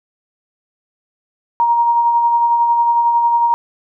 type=tone with tremolo; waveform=sine; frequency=940 Hz; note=A#5; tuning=14 cents sharp; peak=-9 dBFS; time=1.6-3.54 s; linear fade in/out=0 ms; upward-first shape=sine; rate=11 Hz; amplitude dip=35%; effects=none